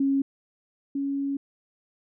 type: tone pair in turn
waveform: sine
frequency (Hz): 274.2 / 278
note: C#4 / C#4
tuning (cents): -19 / +5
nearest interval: unison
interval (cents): 24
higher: second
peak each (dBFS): -20 / -25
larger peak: first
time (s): 0-0.22 / 0.95-1.37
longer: second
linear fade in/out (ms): 5
effects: none